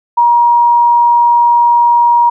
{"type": "tone", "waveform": "sine", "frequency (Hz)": 950, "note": "A#5", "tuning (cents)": 33, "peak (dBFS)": -5, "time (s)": [0.17, 2.3], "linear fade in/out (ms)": 10, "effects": []}